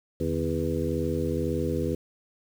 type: harmonic tone with a mistuned harmonic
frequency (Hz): 82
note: E2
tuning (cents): -9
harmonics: 1 / 2 / 3 / 4 / 5 / 6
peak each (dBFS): -32 / -32 / -32 / -32 / -32 / -32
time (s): 0.2-1.95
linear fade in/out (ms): 5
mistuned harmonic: 2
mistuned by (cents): -140
effects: 8-bit